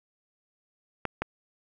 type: clicks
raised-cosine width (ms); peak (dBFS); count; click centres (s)
0.5; -13; 2; 1.053 / 1.22
effects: none